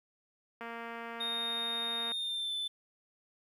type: click train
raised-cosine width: 0.5 ms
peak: -28 dBFS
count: 351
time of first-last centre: 0.61-2.119 s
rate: 232 Hz
type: tone with pitch glide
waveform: triangle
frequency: 3694 to 3521 Hz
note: A#7 to A7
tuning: -16 to 0 cents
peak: -32 dBFS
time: 1.2-2.68 s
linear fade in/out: 10 ms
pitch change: -84 cents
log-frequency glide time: 2.08-2.54 s
effects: high-pass 200 Hz 12 dB/octave + 11-bit